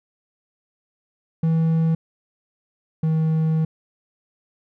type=tone pair in turn; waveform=triangle; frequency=162.4 / 159.06 Hz; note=E3 / D#3; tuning=-26 / +38 cents; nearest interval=unison; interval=36 cents; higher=first; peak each=-14 / -15 dBFS; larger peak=first; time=1.43-1.95 / 3.03-3.65 s; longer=second; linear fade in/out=5 ms; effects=none